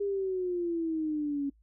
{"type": "exponential sweep", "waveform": "sine", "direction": "down", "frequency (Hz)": [407.3, 277.2], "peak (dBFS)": -28, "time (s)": [0, 1.5], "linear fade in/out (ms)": 10, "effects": ["noise-tail reverb RT60 0.1 s tail -23 dB re dry", "added 54 Hz sine -60 dBFS peak until 1.62 s"]}